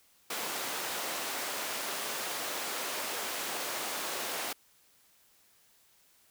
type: high-pass noise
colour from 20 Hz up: pink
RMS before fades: -36 dBFS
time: 0.3-4.53 s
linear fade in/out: 5 ms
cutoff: 470 Hz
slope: 12 dB/octave
effects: white hiss -65 dBFS RMS until 6.3 s